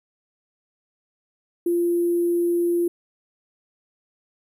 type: tone with sample-and-hold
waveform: sine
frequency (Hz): 345.4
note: F4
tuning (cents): -19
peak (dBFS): -18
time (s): 1.66-2.88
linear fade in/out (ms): 5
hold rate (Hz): 11025
effects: none

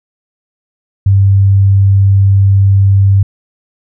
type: tone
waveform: sine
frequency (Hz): 98.2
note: G2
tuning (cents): +4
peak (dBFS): -4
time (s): 1.06-3.23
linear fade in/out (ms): 5
effects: none

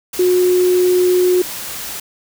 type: tone in noise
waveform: sine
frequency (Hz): 362.4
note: F#4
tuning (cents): -36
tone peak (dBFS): -10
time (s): 0.19-1.42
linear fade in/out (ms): 5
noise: white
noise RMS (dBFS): -27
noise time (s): 0.13-2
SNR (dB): +14
effects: none

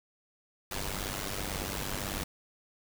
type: noise with amplitude modulation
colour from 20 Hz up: pink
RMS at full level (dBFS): -32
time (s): 0.71-2.24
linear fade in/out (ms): 5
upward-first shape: sine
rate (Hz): 98.1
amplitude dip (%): 80
effects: none

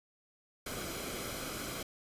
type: noise with comb filter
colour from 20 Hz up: pink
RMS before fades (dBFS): -40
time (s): 0.66-1.83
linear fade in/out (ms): 5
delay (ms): 1.1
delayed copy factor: -0.55
effects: resampled to 32000 Hz

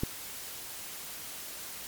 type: click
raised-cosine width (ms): 3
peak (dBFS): -16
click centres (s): 0.035
effects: white hiss -42 dBFS RMS until 1.87 s + MP3 96 kbps

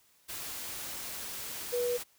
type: tone in noise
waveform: sine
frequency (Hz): 486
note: B4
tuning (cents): -28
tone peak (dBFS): -28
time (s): 1.72-1.98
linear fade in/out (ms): 20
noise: white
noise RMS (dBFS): -40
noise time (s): 0.28-2.04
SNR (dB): +9
effects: white hiss -66 dBFS RMS until 2.18 s

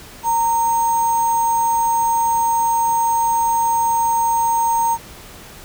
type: tone with sample-and-hold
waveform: sine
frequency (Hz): 925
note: A#5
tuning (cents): -14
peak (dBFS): -14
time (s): 0.23-4.98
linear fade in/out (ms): 50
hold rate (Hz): 7350
effects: pink hiss -39 dBFS RMS until 5.64 s

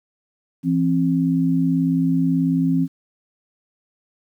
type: tone pair together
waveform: sine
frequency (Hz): 167.5 / 265.9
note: E3 / C4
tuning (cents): +28 / +28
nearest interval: minor sixth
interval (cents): 800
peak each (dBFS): -19 / -18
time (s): 0.63-2.88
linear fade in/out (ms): 50
effects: 9-bit

